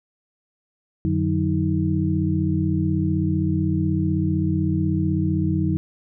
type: tone cluster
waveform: sine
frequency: 91 / 150 / 185.9 / 317 Hz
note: F#2 / D3 / F#3 / D#4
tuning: -28 / +37 / +8 / +32 cents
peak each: -24 dBFS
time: 1.05-5.77 s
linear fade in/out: 0 ms
effects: none